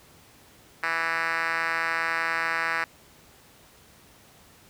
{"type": "tone with band-pass filter", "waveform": "5% pulse", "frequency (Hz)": 164.81, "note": "E3", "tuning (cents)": 0, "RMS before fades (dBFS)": -27, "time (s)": [0.83, 2.84], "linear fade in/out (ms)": 2, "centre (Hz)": 1800, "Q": 1.7, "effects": ["pink hiss -54 dBFS RMS until 4.69 s", "high-pass 60 Hz 12 dB/octave"]}